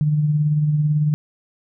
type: tone with tremolo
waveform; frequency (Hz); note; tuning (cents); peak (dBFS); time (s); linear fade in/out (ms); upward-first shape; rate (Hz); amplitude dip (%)
sine; 150.2; D3; +39; -13; 0.01-1.14; 0; triangle; 18; 45
effects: none